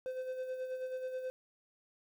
triangle tone with tremolo, 514 Hz, C5, 31 cents flat, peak -33 dBFS, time 0.06-1.3 s, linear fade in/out 0 ms, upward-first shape sine, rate 9.3 Hz, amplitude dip 50%, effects 11-bit

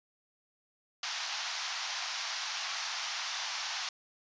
white band-pass noise, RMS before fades -37 dBFS, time 1.03-3.89 s, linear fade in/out 2 ms, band 710 to 6100 Hz, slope 48 dB/octave, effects resampled to 16000 Hz

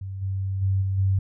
sine tone with level steps, 96.3 Hz, G2, 30 cents flat, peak -30 / -24 / -19 / -22 / -18 dBFS, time 0.01-1.19 s, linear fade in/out 5 ms, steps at 0.21 / 0.61 / 0.81 / 0.97 s, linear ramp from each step 20 ms, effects none

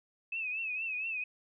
sine tone with vibrato, 2585 Hz, E7, 34 cents flat, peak -33 dBFS, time 0.32-1.24 s, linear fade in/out 5 ms, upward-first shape triangle, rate 4.3 Hz, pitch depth 100 cents each way, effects none

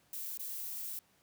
violet noise with dropouts, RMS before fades -41 dBFS, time 0.13-0.99 s, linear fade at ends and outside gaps 2 ms, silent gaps 0.375-0.394 s, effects pink hiss -69 dBFS RMS until 1.22 s + high-pass 80 Hz 12 dB/octave

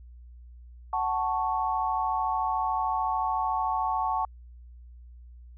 sine chord, F# minor, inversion none, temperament equal with one note detuned, 746.4 / 880 / 1108.7 Hz, F#5 / A5 / C#6, +15 / 0 / 0 cents, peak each -30 / -28 / -30 dBFS, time 0.93-4.25 s, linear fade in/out 2 ms, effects added 60 Hz sine -45 dBFS peak until 5.57 s

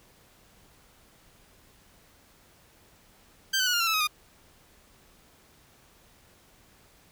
15% pulse tone with pitch steps, 1568 / 1512.8 / 1459.6 / 1408.3 / 1358.7 / 1310.9 / 1264.8 / 1220.3 Hz, G6 / F#6 / F#6 / F6 / F6 / E6 / D#6 / D#6, 0 / +38 / -24 / +14 / -48 / -10 / +28 / -34 cents, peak -17 dBFS, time 3.53-4.074 s, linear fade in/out 10 ms, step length 68 ms, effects pink hiss -59 dBFS RMS until 7.11 s

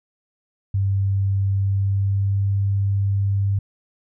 sine tone with pitch glide, 98 to 99.14 Hz, G2 to G2, 0 to +20 cents, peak -17 dBFS, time 0.74-3.59 s, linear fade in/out 5 ms, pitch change +20 cents, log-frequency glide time 1.56-2.51 s, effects none

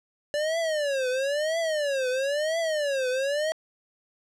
square tone with vibrato, 580 Hz, D5, 22 cents flat, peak -25 dBFS, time 0.34-3.52 s, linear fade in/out 0 ms, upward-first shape triangle, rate 1 Hz, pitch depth 260 cents each way, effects low-pass 8000 Hz 12 dB/octave

